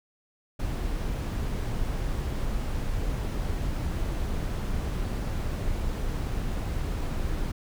brown noise, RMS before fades -29 dBFS, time 0.59-7.52 s, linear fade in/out 10 ms, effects none

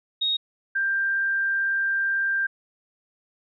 sine tone pair in turn, 3748 / 1584.5 Hz, A#7 / G6, +9 / +18 cents, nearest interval octave + minor third, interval 1491 cents, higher first, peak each -21 / -21 dBFS, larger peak neither, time 0.21-0.37 / 0.75-2.47 s, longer second, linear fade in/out 10 ms, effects none

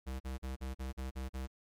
square tone bursts, 65.41 Hz, C2, in tune, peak -38 dBFS, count 8, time 0.06-1.474 s, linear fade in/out 20 ms, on 140 ms, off 42 ms, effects MP3 96 kbps

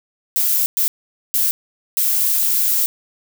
violet noise bursts at uneven times, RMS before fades -17 dBFS, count 4, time 0.36-0.66 / 0.77-0.88 / 1.34-1.51 / 1.97-2.86 s, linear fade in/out 0 ms, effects none

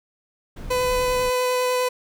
brown noise, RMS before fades -33 dBFS, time 0.56-1.3 s, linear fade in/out 10 ms
30% pulse tone with vibrato, 502 Hz, B4, 28 cents sharp, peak -17 dBFS, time 0.7-1.89 s, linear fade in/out 10 ms, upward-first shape sine, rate 10 Hz, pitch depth 8 cents each way
effects none

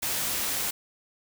white noise, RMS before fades -29 dBFS, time 0.02-0.71 s, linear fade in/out 10 ms, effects none

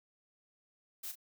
blue noise with echo, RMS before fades -42 dBFS, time 1.03-1.12 s, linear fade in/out 10 ms, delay 36 ms, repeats 1, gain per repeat -9 dB, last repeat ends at 1.156 s, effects none

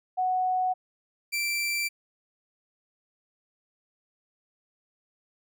sine / sawtooth tone pair in turn, 740 / 2345 Hz, F#5 / D7, 0 / -3 cents, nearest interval octave + minor sixth, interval 1997 cents, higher second, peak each -23 dBFS, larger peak neither, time 0.17-0.74 / 1.32-1.89 s, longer neither, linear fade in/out 20 ms, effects none

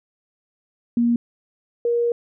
sine tone pair in turn, 236.6 / 473.2 Hz, A#3 / A#4, +26 / +26 cents, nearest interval octave, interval 1200 cents, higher second, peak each -15 / -17 dBFS, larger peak first, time 0.97-1.16 / 1.85-2.12 s, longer second, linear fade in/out 2 ms, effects none

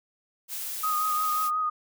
blue noise, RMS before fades -34 dBFS, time 0.48-1.51 s, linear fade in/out 50 ms
sine tone with vibrato, 1244.5 Hz, D#6, in tune, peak -24 dBFS, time 0.83-1.7 s, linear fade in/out 10 ms, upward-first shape sine, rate 5.6 Hz, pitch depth 21 cents each way
effects none

